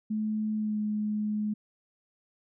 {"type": "tone with pitch glide", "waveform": "sine", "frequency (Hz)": [215.1, 211.4], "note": ["A3", "G#3"], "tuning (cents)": [-39, 31], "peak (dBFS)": -27, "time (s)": [0.1, 1.54], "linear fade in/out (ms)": 10, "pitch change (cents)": -30, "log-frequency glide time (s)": [0.56, 0.79], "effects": []}